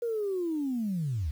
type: linear sweep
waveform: sine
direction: down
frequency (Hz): 480 to 65.41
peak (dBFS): -27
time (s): 0.02-1.31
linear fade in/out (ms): 5
effects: tanh soft clip ceiling -23 dBFS + 9-bit